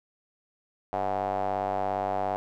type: tone with band-pass filter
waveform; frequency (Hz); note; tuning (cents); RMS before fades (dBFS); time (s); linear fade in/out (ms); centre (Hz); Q
square; 48.66; G1; -12; -29; 0.93-2.36; 0; 730; 5
effects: none